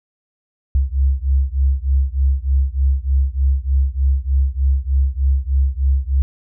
sine beating tone pair, 66.1 / 69.4 Hz, C2 / C#2, +18 / +3 cents, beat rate 3.3 Hz, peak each -16 / -17 dBFS, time 0.75-6.22 s, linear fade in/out 0 ms, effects none

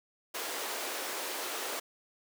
pink high-pass noise, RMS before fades -37 dBFS, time 0.34-1.8 s, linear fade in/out 10 ms, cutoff 370 Hz, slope 24 dB/octave, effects none

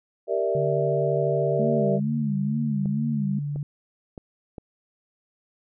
sine chord, E half-diminished seventh, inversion first, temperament equal, 392 / 466.2 / 587.3 / 659.3 Hz, G4 / Bb4 / D5 / E5, 0 / 0 / 0 / 0 cents, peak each -27 dBFS, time 0.27-2 s, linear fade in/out 50 ms
sine tone, 144.8 Hz, D3, 24 cents flat, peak -26 dBFS, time 0.55-3.63 s, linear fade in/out 2 ms
sine tone with vibrato, 212.1 Hz, G#3, 37 cents sharp, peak -24 dBFS, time 1.59-3.39 s, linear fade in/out 5 ms, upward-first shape sine, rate 2.2 Hz, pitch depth 140 cents each way
clicks, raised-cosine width 2 ms, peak -24 dBFS, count 4, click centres 2.858 / 3.56 / 4.178 / 4.582 s
effects none

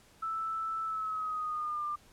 sine tone with pitch glide, 1318.5 to 1195.2 Hz, E6 to D6, 0 to +30 cents, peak -32 dBFS, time 0.22-1.96 s, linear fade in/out 10 ms, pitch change -170 cents, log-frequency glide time 0.84-1.85 s, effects pink hiss -61 dBFS RMS until 2.12 s + low-pass 12000 Hz 12 dB/octave

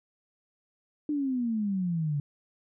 sine exponential sweep, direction down, 303.5 to 141.1 Hz, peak -26 dBFS, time 1.09-2.2 s, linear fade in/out 2 ms, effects none

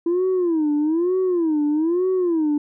sine tone with vibrato, 332.2 Hz, E4, 13 cents sharp, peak -15 dBFS, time 0.06-2.58 s, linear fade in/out 5 ms, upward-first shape sine, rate 1.1 Hz, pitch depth 210 cents each way, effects tanh soft clip ceiling -15 dBFS

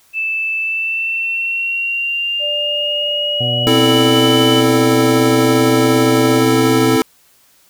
sine tone with pitch glide, 2637 to 2994 Hz, E7 to F#7, 0 to +20 cents, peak -16 dBFS, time 0.13-4.64 s, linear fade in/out 50 ms, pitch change +220 cents, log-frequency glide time 0.6-4.35 s
sine tone, 587.3 Hz, D5, in tune, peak -22 dBFS, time 2.39-6.43 s, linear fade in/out 50 ms
harmonic tone, 122.1 Hz, B2, 19 cents flat, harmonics 1 / 2 / 3 / 4 / 5 / 6, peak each -19 / -27 / -34 / -33 / -37 / -31 dBFS, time 3.4-6.97 s, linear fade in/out 10 ms
square chord, A minor, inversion first, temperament equal, 261.6 / 329.6 / 440 Hz, C4 / E4 / A4, 0 / 0 / 0 cents, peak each -16 dBFS, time 3.67-7.02 s, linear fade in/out 0 ms
effects white hiss -52 dBFS RMS until 7.69 s

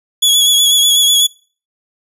sawtooth tone with vibrato, 3377 Hz, G#7, 28 cents sharp, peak -5 dBFS, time 0.22-1.27 s, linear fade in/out 10 ms, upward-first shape sine, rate 8.1 Hz, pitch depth 33 cents each way, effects noise-tail reverb RT60 0.4 s tail -23 dB re dry + resampled to 32000 Hz

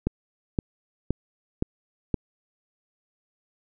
click train, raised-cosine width 3 ms, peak -10 dBFS, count 5, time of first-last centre 0.07-2.143 s, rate 1.93 Hz, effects none

